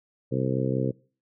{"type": "harmonic tone", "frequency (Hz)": 65.41, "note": "C2", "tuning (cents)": 0, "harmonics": [2, 3, 4, 5, 6, 7, 8], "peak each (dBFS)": [-27, -32, -31, -33, -34, -31, -34], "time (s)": [0.31, 0.92], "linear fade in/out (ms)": 20, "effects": ["noise-tail reverb RT60 0.4 s tail -23 dB re dry"]}